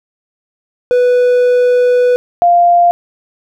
triangle / sine tone pair in turn, 493.9 / 696.7 Hz, B4 / F5, 0 / -4 cents, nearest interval tritone, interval 596 cents, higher second, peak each -5 dBFS, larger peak neither, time 0.91-2.16 / 2.42-2.91 s, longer first, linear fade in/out 0 ms, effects none

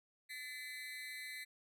35% pulse tone with amplitude modulation, 2029 Hz, B6, 46 cents sharp, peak -39 dBFS, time 0.29-1.45 s, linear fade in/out 20 ms, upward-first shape sine, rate 273 Hz, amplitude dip 95%, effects none

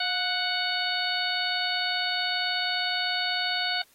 harmonic tone with a mistuned harmonic, 740 Hz, F#5, in tune, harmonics 1 / 2 / 3 / 4 / 5 / 6, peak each -33 / -31 / -34 / -33 / -33 / -31 dBFS, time 0-3.82 s, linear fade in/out 5 ms, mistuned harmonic 1, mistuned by -49 cents, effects white hiss -61 dBFS RMS until 3.94 s + AAC 48 kbps

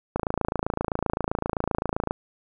click train, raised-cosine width 1 ms, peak -10 dBFS, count 55, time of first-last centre 0.16-2.109 s, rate 27.7 Hz, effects none

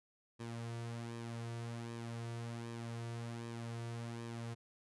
sawtooth tone with flanger, 116.7 Hz, A#2, 2 cents sharp, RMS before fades -44 dBFS, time 0.39-4.55 s, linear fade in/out 20 ms, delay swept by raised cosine 1.4 to 3.8 ms, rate 1.3 Hz, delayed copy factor -0.55, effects resampled to 24000 Hz

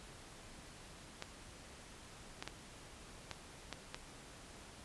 clicks, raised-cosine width 0.2 ms, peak -24 dBFS, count 6, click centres 1.224 / 2.425 / 2.476 / 3.313 / 3.727 / 3.945 s, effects pink hiss -55 dBFS RMS until 4.84 s + resampled to 24000 Hz

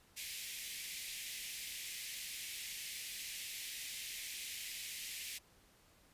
pink high-pass noise, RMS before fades -45 dBFS, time 0.16-5.39 s, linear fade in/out 20 ms, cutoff 2000 Hz, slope 48 dB/octave, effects pink hiss -67 dBFS RMS until 6.13 s + resampled to 32000 Hz

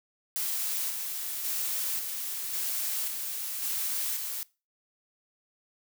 blue noise with tremolo, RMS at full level -31 dBFS, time 0.36-4.43 s, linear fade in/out 0 ms, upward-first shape square, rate 0.92 Hz, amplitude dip 35%, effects noise-tail reverb RT60 0.3 s tail -22 dB re dry

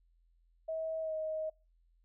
sine tone with pitch glide, 642 to 628.4 Hz, E5 to D#5, -46 to +17 cents, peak -34 dBFS, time 0.68-1.5 s, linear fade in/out 10 ms, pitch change -37 cents, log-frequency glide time 1.01-1.14 s, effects noise-tail reverb RT60 0.3 s tail -26 dB re dry + added 42 Hz sine -66 dBFS peak until 2.04 s

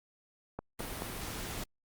click train, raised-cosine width 1 ms, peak -23 dBFS, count 3, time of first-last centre 0.59-1.021 s, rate 4.64 Hz
pink noise, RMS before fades -40 dBFS, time 0.79-1.64 s, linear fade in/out 5 ms
effects Opus 48 kbps

